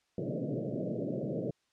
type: band-pass noise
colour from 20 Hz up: pink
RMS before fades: -35 dBFS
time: 0.18-1.51 s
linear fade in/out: 2 ms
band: 120 to 630 Hz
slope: 96 dB/octave
effects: white hiss -75 dBFS RMS until 1.72 s + low-pass 6000 Hz 12 dB/octave